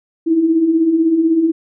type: beating tone pair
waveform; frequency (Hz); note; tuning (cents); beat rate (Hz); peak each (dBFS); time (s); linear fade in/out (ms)
sine; 311.1 / 327.1; D#4 / E4; 0 / -13; 16; -20 / -11; 0.26-1.52; 20
effects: none